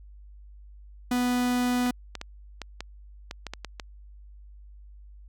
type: tone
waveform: 45% pulse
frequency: 247 Hz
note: B3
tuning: in tune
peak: -23 dBFS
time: 1.11-1.91 s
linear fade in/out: 5 ms
type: clicks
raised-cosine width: 0.2 ms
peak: -17 dBFS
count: 10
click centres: 1.863 / 2.153 / 2.214 / 2.617 / 2.806 / 3.311 / 3.467 / 3.536 / 3.647 / 3.798 s
effects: added 50 Hz sine -45 dBFS peak until 5.28 s